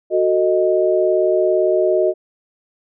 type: chord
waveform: sine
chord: D# diminished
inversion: first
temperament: equal with one note detuned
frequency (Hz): 370 / 447.7 / 622.3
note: F#4 / A4 / D#5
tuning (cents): 0 / +30 / 0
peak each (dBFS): -16 / -22 / -16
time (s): 0.1-2.14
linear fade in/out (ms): 50
effects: none